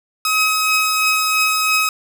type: tone pair together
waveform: sawtooth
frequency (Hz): 1272 / 2547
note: D#6 / D#7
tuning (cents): +38 / +40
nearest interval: octave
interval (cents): 1202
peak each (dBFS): -14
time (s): 0.25-1.89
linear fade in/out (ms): 2
effects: none